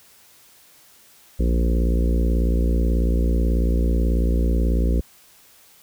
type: harmonic tone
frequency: 58.27 Hz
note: A#1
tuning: in tune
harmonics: 1 / 3 / 4 / 5 / 6 / 7 / 8 / 9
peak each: -17 / -27 / -29 / -31 / -33 / -34 / -35 / -36 dBFS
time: 1.39-5.01 s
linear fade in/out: 10 ms
effects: white hiss -52 dBFS RMS until 5.82 s